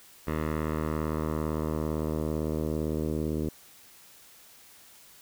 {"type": "tone with low-pass filter sweep", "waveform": "10% pulse", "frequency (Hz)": 77.78, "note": "D#2", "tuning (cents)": 0, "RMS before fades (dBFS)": -30, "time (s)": [0.27, 3.49], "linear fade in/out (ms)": 5, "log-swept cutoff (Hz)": [1900, 390], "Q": 1.2, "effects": ["white hiss -54 dBFS RMS until 5.21 s"]}